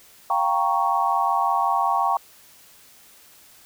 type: chord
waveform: sine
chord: G half-diminished seventh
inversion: third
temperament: equal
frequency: 698.5 / 784 / 932.3 / 1108.7 Hz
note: F5 / G5 / Bb5 / Db6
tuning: 0 / 0 / 0 / 0 cents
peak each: -27 / -23 / -24 / -23 dBFS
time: 0.3-2.17 s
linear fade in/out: 2 ms
effects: white hiss -51 dBFS RMS until 3.65 s